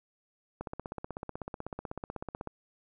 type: click train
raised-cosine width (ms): 1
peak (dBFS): -23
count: 31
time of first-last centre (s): 0.61-2.473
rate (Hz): 16.1
effects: none